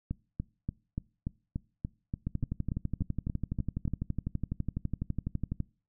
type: two click trains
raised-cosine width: 5 ms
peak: -20 / -19 dBFS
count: 14 / 41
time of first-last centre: 0.11-3.878 / 2.27-5.603 s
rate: 3.45 / 12 Hz
effects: noise-tail reverb RT60 0.4 s tail -24 dB re dry